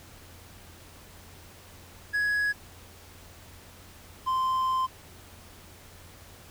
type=tone pair in turn; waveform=triangle; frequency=1673 / 1039.8 Hz; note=G#6 / C6; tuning=+12 / -11 cents; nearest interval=minor sixth; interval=823 cents; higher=first; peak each=-22 dBFS; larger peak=neither; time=2.13-2.53 / 4.26-4.87 s; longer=second; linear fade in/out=20 ms; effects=added 87 Hz sine -53 dBFS peak until 6.5 s + pink hiss -51 dBFS RMS until 6.5 s